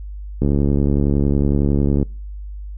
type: click train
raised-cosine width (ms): 3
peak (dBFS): -5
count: 115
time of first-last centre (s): 0.42-2.028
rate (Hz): 70.9
effects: noise-tail reverb RT60 0.4 s tail -26 dB re dry + added 50 Hz sine -28 dBFS peak until 2.77 s